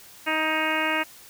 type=harmonic tone with a mistuned harmonic; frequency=313.3 Hz; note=D#4; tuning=12 cents sharp; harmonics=1 / 2 / 3 / 4 / 5 / 6 / 7 / 8 / 9; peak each=-31 / -31 / -30 / -32 / -30 / -31 / -30 / -31 / -33 dBFS; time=0.26-1.04 s; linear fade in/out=20 ms; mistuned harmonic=5; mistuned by=+17 cents; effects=white hiss -48 dBFS RMS until 1.29 s